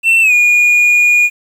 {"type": "tone with pitch glide", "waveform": "triangle", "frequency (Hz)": [2691, 2439], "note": ["E7", "D#7"], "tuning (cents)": [35, -35], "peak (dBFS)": -5, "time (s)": [0.03, 1.3], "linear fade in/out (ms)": 50, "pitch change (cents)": -170, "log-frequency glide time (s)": [0.21, 0.33], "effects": ["7-bit"]}